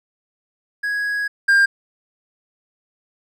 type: tone pair in turn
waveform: triangle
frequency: 1661.2 / 1600.2 Hz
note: G#6 / G6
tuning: 0 / +35 cents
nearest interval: minor second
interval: 65 cents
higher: first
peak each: -18 / -9 dBFS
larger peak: second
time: 0.83-1.28 / 1.48-1.66 s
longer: first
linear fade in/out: 10 ms
effects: none

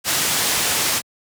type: low-pass noise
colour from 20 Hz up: white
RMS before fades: -20 dBFS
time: 0.04-1.02 s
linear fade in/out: 50 ms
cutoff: 10000 Hz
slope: 12 dB/octave
effects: high-pass 80 Hz 12 dB/octave

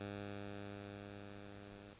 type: tone with level ramp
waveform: 10% pulse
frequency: 101.1 Hz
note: G#2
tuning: 46 cents flat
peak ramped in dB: -35 to -46 dBFS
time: 0-1.94 s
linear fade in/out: 5 ms
effects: pink hiss -62 dBFS RMS until 1.99 s + resampled to 8000 Hz

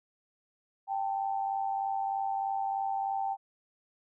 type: tone pair together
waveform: sine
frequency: 784 / 887.2 Hz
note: G5 / A5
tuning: 0 / +14 cents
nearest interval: major second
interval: 214 cents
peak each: -30 / -36 dBFS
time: 0.87-3.37 s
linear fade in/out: 50 ms
effects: none

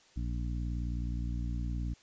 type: harmonic tone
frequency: 59.2 Hz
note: A#1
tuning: 27 cents sharp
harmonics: 1 / 2 / 3 / 4 / 5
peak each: -33 / -39 / -43 / -45 / -47 dBFS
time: 0.16-1.94 s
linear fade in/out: 10 ms
effects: white hiss -62 dBFS RMS until 2.02 s + resampled to 16000 Hz

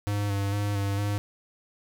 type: tone with vibrato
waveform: square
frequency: 101 Hz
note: G#2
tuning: 48 cents flat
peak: -26 dBFS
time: 0.07-1.18 s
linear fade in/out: 0 ms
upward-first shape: square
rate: 2.2 Hz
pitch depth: 25 cents each way
effects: none

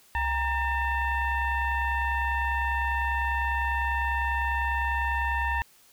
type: tone with frequency modulation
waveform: sine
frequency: 935 Hz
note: A#5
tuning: 5 cents sharp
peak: -24 dBFS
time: 0.15-5.62 s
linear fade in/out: 0 ms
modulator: 870 Hz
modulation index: 1.4
effects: white hiss -58 dBFS RMS until 5.92 s

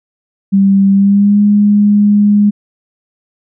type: tone with pitch glide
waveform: sine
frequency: 196 to 206.1 Hz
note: G3 to G#3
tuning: 0 to -13 cents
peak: -5 dBFS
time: 0.52-2.51 s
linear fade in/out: 20 ms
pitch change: +87 cents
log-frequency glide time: 0.92-1.41 s
effects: none

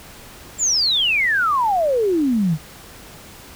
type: exponential sweep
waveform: sine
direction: down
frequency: 7500 to 146.83 Hz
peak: -15 dBFS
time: 0.58-2.58 s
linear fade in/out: 50 ms
effects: pink hiss -41 dBFS RMS until 3.55 s

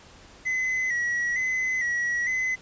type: tone with vibrato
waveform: triangle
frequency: 1975.5 Hz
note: B6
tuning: in tune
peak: -22 dBFS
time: 0.45-2.56 s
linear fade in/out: 20 ms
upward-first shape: square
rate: 1.1 Hz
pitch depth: 48 cents each way
effects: pink hiss -50 dBFS RMS until 2.61 s + resampled to 16000 Hz

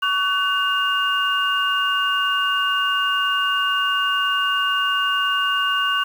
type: tone cluster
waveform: sine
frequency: 1132 / 1504 / 2821 Hz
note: C#6 / F#6 / F7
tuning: +36 / +28 / +17 cents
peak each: -22 dBFS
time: 0.02-6.04 s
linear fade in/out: 10 ms
effects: 7-bit

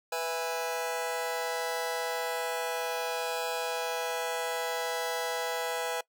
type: chord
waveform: sawtooth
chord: E major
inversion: second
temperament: just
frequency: 494.4 / 659.3 / 824.1 Hz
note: B4 / E5 / G#5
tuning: +2 / 0 / -14 cents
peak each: -30 / -32 / -32 dBFS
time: 0.12-6.01 s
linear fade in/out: 5 ms
effects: noise-tail reverb RT60 0.1 s tail -22 dB re dry

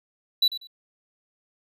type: tone with echo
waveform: triangle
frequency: 3951 Hz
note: B7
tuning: in tune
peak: -15 dBFS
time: 0.42-0.48 s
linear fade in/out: 5 ms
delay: 96 ms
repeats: 2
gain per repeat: -13 dB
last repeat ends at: 0.672 s
effects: none

